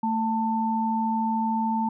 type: tone pair together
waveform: sine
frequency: 223.3 / 890 Hz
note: A3 / A5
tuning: +26 / +20 cents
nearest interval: 2 octaves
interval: 2394 cents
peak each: -25 dBFS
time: 0.03-1.89 s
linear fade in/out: 5 ms
effects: none